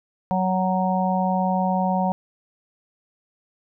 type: harmonic tone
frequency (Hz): 186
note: F#3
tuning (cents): +9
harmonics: 1 / 3 / 4 / 5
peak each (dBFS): -22 / -28 / -24 / -26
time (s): 0.31-2.12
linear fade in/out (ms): 0
effects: none